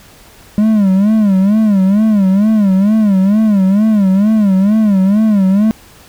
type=tone with vibrato; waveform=triangle; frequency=203.6 Hz; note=G#3; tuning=34 cents flat; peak=-5 dBFS; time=0.58-5.71 s; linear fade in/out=0 ms; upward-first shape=sine; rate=2.2 Hz; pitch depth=140 cents each way; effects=pink hiss -41 dBFS RMS until 6.08 s